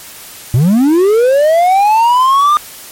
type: linear sweep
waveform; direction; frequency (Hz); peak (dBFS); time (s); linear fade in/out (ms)
triangle; up; 110 to 1217; -4; 0.54-2.57; 0
effects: white hiss -32 dBFS RMS until 2.91 s + MP3 64 kbps